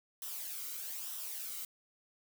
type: noise with flanger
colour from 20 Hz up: blue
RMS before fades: -42 dBFS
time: 0.22-1.65 s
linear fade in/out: 2 ms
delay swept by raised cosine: 0.43 to 1.17 ms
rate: 1.1 Hz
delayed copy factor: -0.55
effects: none